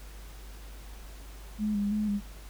sine tone with vibrato, 207.7 Hz, G#3, in tune, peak -26 dBFS, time 1.58-2.21 s, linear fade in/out 50 ms, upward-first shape square, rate 3 Hz, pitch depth 35 cents each way, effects added 50 Hz sine -43 dBFS peak until 2.49 s + pink hiss -52 dBFS RMS until 2.49 s

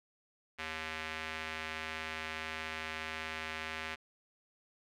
square tone with band-pass filter, 79.2 Hz, D#2, 31 cents sharp, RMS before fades -41 dBFS, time 0.58-3.96 s, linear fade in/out 20 ms, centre 2200 Hz, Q 1.6, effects none

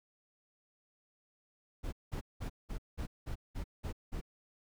brown noise bursts, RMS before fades -38 dBFS, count 9, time 1.83-4.214 s, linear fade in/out 20 ms, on 96 ms, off 190 ms, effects none

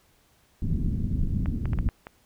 pink low-pass noise, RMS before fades -26 dBFS, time 0.62-1.89 s, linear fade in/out 5 ms, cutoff 230 Hz, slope 24 dB/octave
clicks, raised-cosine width 0.5 ms, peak -23 dBFS, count 6, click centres 1.459 / 1.656 / 1.733 / 1.788 / 1.889 / 2.069 s
effects pink hiss -63 dBFS RMS until 2.25 s

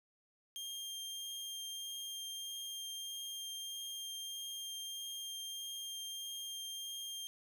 sawtooth tone with vibrato, 3200 Hz, G7, 35 cents sharp, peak -39 dBFS, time 0.56-7.27 s, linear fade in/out 0 ms, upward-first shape triangle, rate 1.6 Hz, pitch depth 8 cents each way, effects none

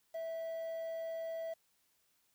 triangle tone with quantisation, 655 Hz, E5, 11 cents flat, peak -36 dBFS, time 0.14-1.54 s, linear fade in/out 10 ms, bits 10, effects white hiss -75 dBFS RMS until 2.34 s

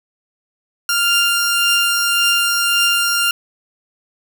sawtooth tone pair together, 1396.9 / 2792 Hz, F6 / F7, 0 / -1 cents, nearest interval octave, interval 1199 cents, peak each -13 dBFS, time 0.89-3.31 s, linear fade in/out 2 ms, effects none

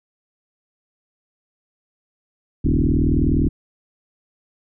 sine tone with frequency modulation, 110.1 Hz, A2, 2 cents sharp, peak -14 dBFS, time 2.64-3.49 s, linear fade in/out 10 ms, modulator 39.8 Hz, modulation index 5.4, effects none

